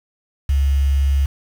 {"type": "tone with quantisation", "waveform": "sine", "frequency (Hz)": 69.3, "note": "C#2", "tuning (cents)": 0, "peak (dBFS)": -13, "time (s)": [0.49, 1.26], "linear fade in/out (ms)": 5, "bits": 6, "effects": []}